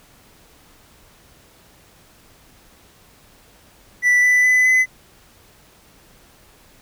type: tone with pitch steps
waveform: triangle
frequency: 1971 / 1988.2 / 2005 / 2023 Hz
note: B6 / B6 / B6 / B6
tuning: -4 / +11 / +26 / +41 cents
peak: -10 dBFS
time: 4.02-4.86 s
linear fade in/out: 50 ms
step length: 210 ms
effects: pink hiss -51 dBFS RMS until 6.81 s